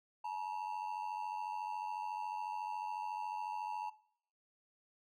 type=ring-modulated tone; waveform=triangle; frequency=905 Hz; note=A5; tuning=48 cents sharp; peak=-33 dBFS; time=0.24-3.9 s; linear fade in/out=10 ms; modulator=47 Hz; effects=noise-tail reverb RT60 0.6 s tail -19 dB re dry